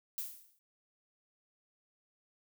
violet noise with exponential decay, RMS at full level -36 dBFS, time 0.18-0.59 s, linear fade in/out 0 ms, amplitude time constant 88 ms, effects none

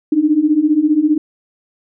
sine beating tone pair, 293.7 / 308.7 Hz, D4 / D#4, 0 / -14 cents, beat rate 15 Hz, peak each -15 / -12 dBFS, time 0.12-1.18 s, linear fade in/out 5 ms, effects none

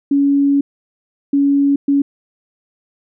sine tone bursts at uneven times, 281 Hz, C#4, 24 cents sharp, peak -10 dBFS, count 3, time 0.11-0.61 / 1.33-1.76 / 1.88-2.02 s, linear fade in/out 5 ms, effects none

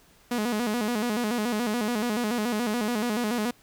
sawtooth tone with vibrato, 226.4 Hz, A3, 50 cents sharp, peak -21 dBFS, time 0.31-3.51 s, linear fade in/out 5 ms, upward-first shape square, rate 7 Hz, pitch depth 120 cents each way, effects pink hiss -58 dBFS RMS until 3.62 s

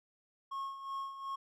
triangle tone with tremolo, 1089 Hz, C#6, 31 cents flat, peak -34 dBFS, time 0.51-1.36 s, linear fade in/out 10 ms, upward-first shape sine, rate 2.7 Hz, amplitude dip 65%, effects none

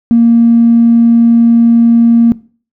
triangle tone with tanh clipping, 232.8 Hz, A#3, 2 cents flat, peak -3 dBFS, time 0.11-2.32 s, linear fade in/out 0 ms, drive 4 dB, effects noise-tail reverb RT60 0.4 s tail -20 dB re dry

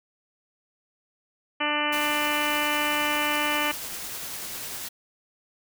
harmonic tone, 296.8 Hz, D4, 18 cents sharp, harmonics 1 / 2 / 3 / 4 / 5 / 6 / 7 / 8 / 9 / 10, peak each -33 / -33 / -31 / -31 / -35 / -32 / -34 / -31 / -36 / -31 dBFS, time 1.6-3.72 s, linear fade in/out 10 ms
white noise with tremolo, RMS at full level -34 dBFS, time 1.92-4.89 s, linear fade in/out 10 ms, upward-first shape triangle, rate 10 Hz, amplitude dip 25%
effects none

